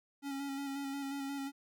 square tone with vibrato, 277.1 Hz, C#4, 1 cent flat, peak -38 dBFS, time 0.22-1.52 s, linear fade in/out 50 ms, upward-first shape square, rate 5.6 Hz, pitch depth 21 cents each way, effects none

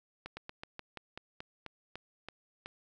slowing click train, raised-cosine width 0.3 ms, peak -26 dBFS, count 12, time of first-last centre 0.26-2.66 s, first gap 110 ms, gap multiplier 1.13, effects none

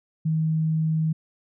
sine tone, 158.6 Hz, D#3, 33 cents sharp, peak -20 dBFS, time 0.25-1.13 s, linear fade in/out 10 ms, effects none

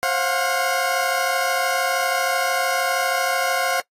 20% pulse tone cluster, 532 / 698 / 731 Hz, C5 / F5 / F#5, +29 / -1 / -21 cents, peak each -19 dBFS, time 0.03-3.8 s, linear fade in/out 0 ms, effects noise-tail reverb RT60 0.1 s tail -21 dB re dry + AAC 48 kbps

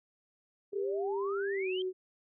sine tone with pitch glide, 396.2 to 371.8 Hz, G4 to F#4, +18 to +8 cents, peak -31 dBFS, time 0.72-1.93 s, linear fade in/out 50 ms, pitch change -110 cents, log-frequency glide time 1.53-1.7 s
sine exponential sweep, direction up, 409.1 to 3212 Hz, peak -38 dBFS, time 0.73-1.82 s, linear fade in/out 2 ms
effects none

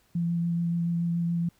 sine tone with vibrato, 170.2 Hz, F3, 44 cents flat, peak -24 dBFS, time 0.15-1.49 s, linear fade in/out 5 ms, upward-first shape sine, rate 7 Hz, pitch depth 12 cents each way, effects pink hiss -65 dBFS RMS until 1.59 s

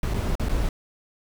brown noise with dropouts, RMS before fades -24 dBFS, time 0.03-0.69 s, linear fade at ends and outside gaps 2 ms, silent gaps 0.138-0.142 / 0.354-0.396 / 0.487-0.493 s, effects none

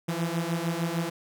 sawtooth beating tone pair, 164.81 / 171.41 Hz, E3 / F3, 0 / -32 cents, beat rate 6.6 Hz, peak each -26 dBFS, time 0.08-1.1 s, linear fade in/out 10 ms, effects none

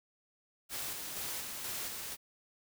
white noise with tremolo, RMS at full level -39 dBFS, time 0.69-2.17 s, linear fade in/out 50 ms, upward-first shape square, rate 2.1 Hz, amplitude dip 30%, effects none

